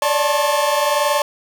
45% pulse tone cluster, 574 / 595 / 879 / 1076 Hz, D5 / D5 / A5 / C6, -40 / +22 / -2 / +48 cents, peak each -21 dBFS, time 0.02-1.22 s, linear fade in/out 2 ms, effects none

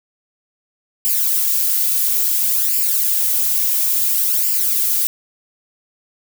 violet noise with flanger, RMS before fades -17 dBFS, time 1.05-5.07 s, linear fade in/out 0 ms, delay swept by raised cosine 0.4 to 3.5 ms, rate 0.58 Hz, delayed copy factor +0.7, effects none

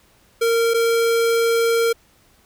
square tone pair in turn, 461.3 / 461.3 Hz, A#4 / A#4, -18 / -18 cents, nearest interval unison, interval 0 cents, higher neither, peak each -16 dBFS, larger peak neither, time 0.41-0.74 / 0.74-1.93 s, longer second, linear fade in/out 10 ms, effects pink hiss -56 dBFS RMS until 2.45 s

